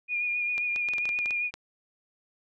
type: tone with vibrato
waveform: sine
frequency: 2434 Hz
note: D#7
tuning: 39 cents flat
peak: -26 dBFS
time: 0.08-1.51 s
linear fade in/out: 50 ms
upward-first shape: sine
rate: 7.5 Hz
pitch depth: 25 cents each way
type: clicks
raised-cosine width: 0.2 ms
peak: -21 dBFS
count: 11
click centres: 0.58 / 0.761 / 0.887 / 0.936 / 0.983 / 1.055 / 1.091 / 1.189 / 1.259 / 1.308 / 1.54 s
effects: none